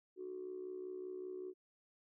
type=tone with amplitude modulation; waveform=sine; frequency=370 Hz; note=F#4; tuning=in tune; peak=-39 dBFS; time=0.16-1.54 s; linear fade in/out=50 ms; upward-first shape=sine; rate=65.2 Hz; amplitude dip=70%; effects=tanh soft clip ceiling -36 dBFS